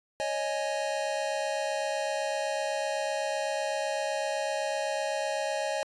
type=chord; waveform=square; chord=C# suspended second; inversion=none; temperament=equal; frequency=554.4 / 622.3 / 830.6 Hz; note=C#5 / D#5 / G#5; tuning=0 / 0 / 0 cents; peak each=-34 / -33 / -35 dBFS; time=0.2-5.83 s; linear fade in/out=0 ms; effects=resampled to 22050 Hz